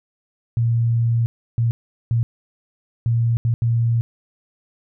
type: tone bursts at uneven times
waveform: sine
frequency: 116.54 Hz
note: A#2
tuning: in tune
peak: -15 dBFS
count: 6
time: 0.57-1.26 / 1.58-1.71 / 2.11-2.23 / 3.06-3.37 / 3.45-3.54 / 3.62-4.01 s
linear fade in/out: 0 ms
effects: none